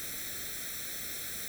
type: noise with comb filter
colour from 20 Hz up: white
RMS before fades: -39 dBFS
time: 0-1.48 s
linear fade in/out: 0 ms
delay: 0.52 ms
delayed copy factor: +0.85
effects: none